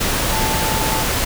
sine tone in noise, 880 Hz, A5, in tune, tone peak -23 dBFS, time 0.32-1.04 s, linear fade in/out 10 ms, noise pink, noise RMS -19 dBFS, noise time 0-1.25 s, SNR -7 dB, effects none

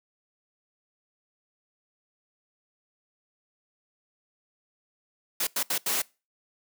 white noise bursts at uneven times, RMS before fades -27 dBFS, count 4, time 5.4-5.47 / 5.56-5.63 / 5.7-5.78 / 5.86-6.02 s, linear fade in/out 5 ms, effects noise-tail reverb RT60 0.3 s tail -24 dB re dry + high-pass 200 Hz 12 dB/octave

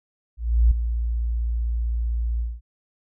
sine tone with ADSR envelope, 57.8 Hz, A#1, 14 cents flat, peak -11 dBFS, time 0.37-2.61 s, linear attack 340 ms, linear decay 8 ms, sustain -10 dB, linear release 210 ms, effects none

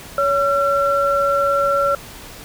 sine tone pair together, 562 / 1358.1 Hz, C#5 / F6, +24 / -49 cents, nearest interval octave + minor third, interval 1527 cents, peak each -17 dBFS, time 0.18-1.95 s, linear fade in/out 2 ms, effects pink hiss -37 dBFS RMS until 2.44 s

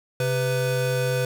square tone pair together, 131.82 / 499.7 Hz, C3 / B4, +13 / +20 cents, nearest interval octave + major seventh, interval 2307 cents, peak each -25 dBFS, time 0.2-1.25 s, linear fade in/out 2 ms, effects none

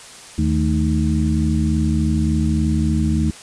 harmonic tone with a mistuned harmonic, 77.8 Hz, D#2, in tune, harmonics 1 / 2 / 3 / 4, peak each -19 / -21 / -20 / -24 dBFS, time 0.38-3.31 s, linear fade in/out 5 ms, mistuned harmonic 3, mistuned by -110 cents, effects white hiss -39 dBFS RMS until 3.42 s + resampled to 22050 Hz

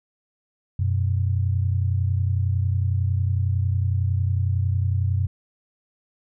sine tone pair together, 92.5 / 123.47 Hz, F#2 / B2, 0 / 0 cents, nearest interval perfect fourth, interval 500 cents, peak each -20 / -25 dBFS, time 0.79-5.27 s, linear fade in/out 5 ms, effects none

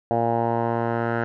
10% pulse tone with low-pass filter sweep, 116.54 Hz, A#2, in tune, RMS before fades -23 dBFS, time 0.11-1.24 s, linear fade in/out 0 ms, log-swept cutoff 750 to 1400 Hz, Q 4.2, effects none

